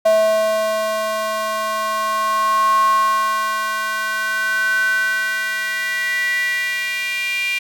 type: tone with high-pass filter sweep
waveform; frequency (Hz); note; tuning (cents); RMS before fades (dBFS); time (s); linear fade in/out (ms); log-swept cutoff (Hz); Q
square; 216.7; A3; -26; -19; 0.05-7.59; 10; 680 to 2400; 8.5
effects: none